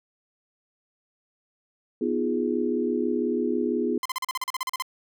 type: chord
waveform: sine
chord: F half-diminished seventh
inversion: second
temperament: equal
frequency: 246.9 / 311.1 / 349.2 / 415.3 Hz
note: Cb4 / Eb4 / F4 / Ab4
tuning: 0 / 0 / 0 / 0 cents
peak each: -27 / -31 / -28 / -28 dBFS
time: 2.01-3.98 s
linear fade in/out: 5 ms
type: tone bursts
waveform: sawtooth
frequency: 1034 Hz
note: C6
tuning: 21 cents flat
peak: -22 dBFS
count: 13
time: 4.03-4.823 s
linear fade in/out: 2 ms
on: 25 ms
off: 39 ms
effects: none